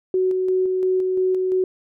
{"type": "tone with tremolo", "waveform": "sine", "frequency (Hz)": 372.2, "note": "F#4", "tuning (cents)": 10, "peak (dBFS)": -16, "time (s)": [0.14, 1.64], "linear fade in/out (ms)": 2, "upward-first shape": "square", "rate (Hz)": 2.9, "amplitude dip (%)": 25, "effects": []}